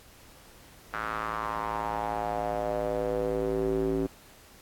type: tone with band-pass filter sweep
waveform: square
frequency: 55 Hz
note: A1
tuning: in tune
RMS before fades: -30 dBFS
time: 0.93-4.07 s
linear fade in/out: 10 ms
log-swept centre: 1400 to 330 Hz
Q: 3.9
effects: pink hiss -54 dBFS RMS until 4.61 s + AAC 64 kbps